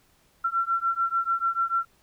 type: beating tone pair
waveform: sine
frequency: 1354 / 1360.8 Hz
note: E6 / F6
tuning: +46 / -45 cents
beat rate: 6.8 Hz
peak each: -26 dBFS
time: 0.44-1.85 s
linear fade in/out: 10 ms
effects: pink hiss -63 dBFS RMS until 2.02 s